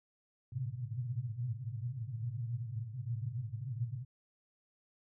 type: band-pass noise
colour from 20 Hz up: pink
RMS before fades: -39 dBFS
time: 0.52-4.05 s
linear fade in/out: 2 ms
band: 110 to 130 Hz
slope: 96 dB/octave
effects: none